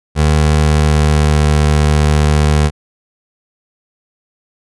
25% pulse tone with pitch glide, 76.2 to 74.98 Hz, D#2 to D2, -36 to +36 cents, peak -5 dBFS, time 0.15-2.71 s, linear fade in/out 50 ms, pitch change -28 cents, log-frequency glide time 0.54-1.47 s, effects resampled to 24000 Hz

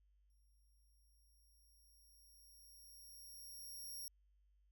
5% pulse tone with exponential growth, 5588 Hz, F8, in tune, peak -40 dBFS, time 0.3-4.08 s, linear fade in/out 1 ms, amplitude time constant 820 ms, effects added 50 Hz sine -70 dBFS peak until 4.71 s

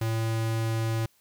square tone, 112.6 Hz, A2, 40 cents sharp, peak -26 dBFS, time 0.01-1.06 s, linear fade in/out 5 ms, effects white hiss -65 dBFS RMS until 1.2 s

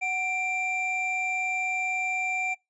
triangle tone pair together, 744 / 2362 Hz, F#5 / D7, +9 / +9 cents, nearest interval octave + minor sixth, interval 2000 cents, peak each -30 / -25 dBFS, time 0.01-2.55 s, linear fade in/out 20 ms, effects noise-tail reverb RT60 0.2 s tail -26 dB re dry + resampled to 22050 Hz

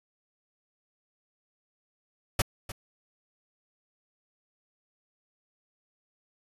pink noise with echo, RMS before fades -23 dBFS, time 2.39-2.42 s, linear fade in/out 5 ms, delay 300 ms, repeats 1, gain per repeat -15 dB, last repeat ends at 2.72 s, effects resampled to 32000 Hz

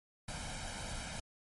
pink noise with comb filter, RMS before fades -42 dBFS, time 0.28-1.2 s, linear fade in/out 5 ms, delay 1.3 ms, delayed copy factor +0.7, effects MP3 48 kbps

